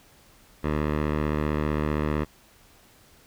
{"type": "tone with low-pass filter", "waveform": "10% pulse", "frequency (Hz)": 75.5, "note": "D2", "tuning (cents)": 48, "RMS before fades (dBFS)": -26, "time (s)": [0.63, 2.25], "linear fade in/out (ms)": 20, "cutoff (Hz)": 2000, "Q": 0.93, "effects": ["pink hiss -56 dBFS RMS until 3.26 s"]}